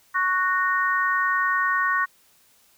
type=chord; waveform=sine; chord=F# major; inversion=second; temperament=just; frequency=1110 / 1480 / 1850 Hz; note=C#6 / F#6 / A#6; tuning=+2 / 0 / -14 cents; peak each=-23 / -25 / -24 dBFS; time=0.14-2.06 s; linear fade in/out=20 ms; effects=white hiss -59 dBFS RMS until 2.77 s